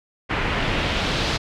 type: noise with low-pass filter sweep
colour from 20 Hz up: pink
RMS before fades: -23 dBFS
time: 0.29-1.38 s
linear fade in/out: 20 ms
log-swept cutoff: 2200 to 4400 Hz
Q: 1.6
effects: none